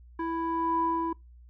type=tone with low-pass filter sweep; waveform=square; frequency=330.3 Hz; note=E4; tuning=4 cents sharp; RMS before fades=-29 dBFS; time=0.19-1.13 s; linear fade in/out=5 ms; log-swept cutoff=1300 to 860 Hz; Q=6.4; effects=noise-tail reverb RT60 0.2 s tail -25 dB re dry + added 60 Hz sine -49 dBFS peak until 1.49 s